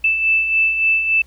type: beating tone pair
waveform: sine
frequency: 2637 / 2640.5 Hz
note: E7 / E7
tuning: 0 / +2 cents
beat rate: 3.5 Hz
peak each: -23 / -14 dBFS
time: 0.04-1.22 s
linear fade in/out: 5 ms
effects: added 60 Hz sine -44 dBFS peak until 1.26 s + pink hiss -55 dBFS RMS until 1.26 s